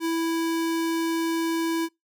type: tone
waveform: square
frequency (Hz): 329.6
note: E4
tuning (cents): 0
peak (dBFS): -24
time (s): 0-1.89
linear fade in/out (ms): 50
effects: noise-tail reverb RT60 0.2 s tail -26 dB re dry